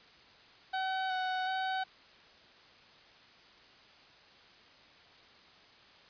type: tone with pitch steps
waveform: 30% pulse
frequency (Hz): 758 / 745 / 757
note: F#5 / F#5 / F#5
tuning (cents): +42 / +12 / +39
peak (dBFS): -29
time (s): 0.73-1.84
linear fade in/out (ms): 10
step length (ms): 370
effects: white hiss -58 dBFS RMS until 6.09 s + resampled to 11025 Hz